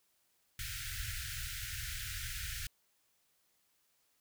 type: band-stop noise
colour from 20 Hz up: pink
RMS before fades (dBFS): -41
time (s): 0.59-2.67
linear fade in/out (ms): 2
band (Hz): 130 to 1400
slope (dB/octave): 96
effects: white hiss -75 dBFS RMS until 4.2 s